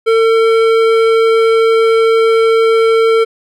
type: tone with hard clipping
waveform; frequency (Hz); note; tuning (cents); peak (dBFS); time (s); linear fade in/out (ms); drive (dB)
sine; 451.1; A4; +43; -9; 0.06-3.25; 20; 13
effects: none